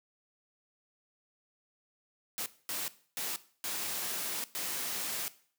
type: noise bursts at uneven times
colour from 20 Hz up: white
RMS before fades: -36 dBFS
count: 5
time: 2.38-2.46 / 2.69-2.88 / 3.17-3.36 / 3.64-4.44 / 4.55-5.28 s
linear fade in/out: 0 ms
effects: noise-tail reverb RT60 0.5 s tail -17 dB re dry + high-pass 150 Hz 12 dB/octave